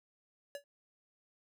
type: tone with exponential decay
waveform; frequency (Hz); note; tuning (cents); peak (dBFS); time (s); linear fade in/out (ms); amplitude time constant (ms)
square; 569; C#5; +45; -38; 0.55-0.64; 1; 19
effects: none